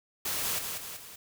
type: noise with echo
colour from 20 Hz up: white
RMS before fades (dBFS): -32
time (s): 0.25-0.59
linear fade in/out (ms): 5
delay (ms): 190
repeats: 3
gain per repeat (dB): -5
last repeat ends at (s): 1.16
effects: none